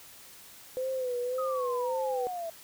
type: tone with vibrato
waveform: sine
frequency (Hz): 506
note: B4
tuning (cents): +42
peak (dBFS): -29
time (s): 0.77-2.27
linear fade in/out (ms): 0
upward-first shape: sine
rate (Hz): 1.8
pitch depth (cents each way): 68
type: exponential sweep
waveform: sine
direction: down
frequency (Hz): 1278 to 650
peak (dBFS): -33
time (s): 1.38-2.5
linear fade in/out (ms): 5
effects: white hiss -51 dBFS RMS until 2.63 s